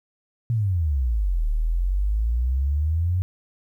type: exponential two-way sweep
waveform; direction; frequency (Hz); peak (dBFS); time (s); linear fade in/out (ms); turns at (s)
sine; down then up; 121.1 to 36.86 to 93.6; -19; 0.5-3.22; 0; 1.48
effects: 10-bit